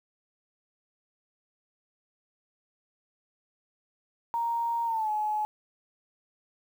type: tone with pitch glide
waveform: sine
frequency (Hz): 932.3 to 850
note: A#5 to G#5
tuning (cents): 0 to +40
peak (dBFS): -26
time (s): 4.34-5.45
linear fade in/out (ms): 0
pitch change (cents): -160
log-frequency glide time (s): 4.85-5.1
effects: 9-bit